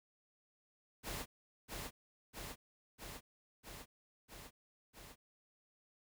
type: noise with echo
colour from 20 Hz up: pink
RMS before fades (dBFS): -43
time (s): 1.03-1.26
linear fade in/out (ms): 50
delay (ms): 650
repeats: 6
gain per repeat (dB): -2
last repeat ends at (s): 5.16
effects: none